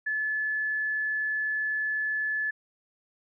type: tone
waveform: sine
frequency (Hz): 1726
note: A6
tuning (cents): -34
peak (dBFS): -26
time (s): 0.06-2.51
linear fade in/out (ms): 10
effects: none